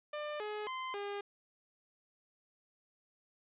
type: tone with pitch steps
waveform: sawtooth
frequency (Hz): 597 / 421.9 / 1036 / 405.2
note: D5 / G#4 / C6 / G#4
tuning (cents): +28 / +27 / -17 / -43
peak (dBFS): -34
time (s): 0.13-1.21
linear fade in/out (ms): 5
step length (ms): 270
effects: resampled to 8000 Hz